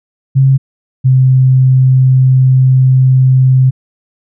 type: tone pair in turn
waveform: sine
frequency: 134.4 / 130.2 Hz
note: C3 / C3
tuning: +47 / -8 cents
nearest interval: minor second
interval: 55 cents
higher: first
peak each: -4 dBFS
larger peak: neither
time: 0.35-0.58 / 1.04-3.71 s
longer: second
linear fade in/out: 20 ms
effects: none